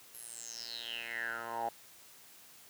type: tone with band-pass filter sweep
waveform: 10% pulse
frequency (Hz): 116.54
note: A#2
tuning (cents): 0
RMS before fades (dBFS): -41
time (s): 0.14-1.69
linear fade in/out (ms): 5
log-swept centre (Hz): 12000 to 760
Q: 8.7
effects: white hiss -57 dBFS RMS until 2.69 s + high-pass 60 Hz 12 dB/octave